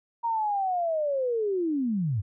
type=linear sweep; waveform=sine; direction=down; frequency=943 to 89.9 Hz; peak=-24 dBFS; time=0.23-2.22 s; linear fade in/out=20 ms; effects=none